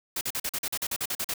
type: noise bursts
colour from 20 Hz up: white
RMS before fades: -30 dBFS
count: 13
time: 0.16-1.339 s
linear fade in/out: 5 ms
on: 51 ms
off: 43 ms
effects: none